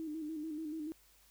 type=tone with vibrato; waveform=sine; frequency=311.1 Hz; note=D#4; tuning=in tune; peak=-38 dBFS; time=0-0.92 s; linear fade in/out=0 ms; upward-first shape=square; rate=6.9 Hz; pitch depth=56 cents each way; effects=added 50 Hz sine -70 dBFS peak until 1.3 s + white hiss -66 dBFS RMS until 1.3 s